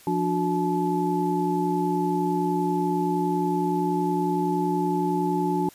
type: tone cluster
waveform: sine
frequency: 174.7 / 294.4 / 365.1 / 862 Hz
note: F3 / D4 / F#4 / A5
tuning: +1 / +4 / -23 / -36 cents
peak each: -27 dBFS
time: 0.07-5.69 s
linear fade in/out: 2 ms
effects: white hiss -51 dBFS RMS until 5.74 s + resampled to 32000 Hz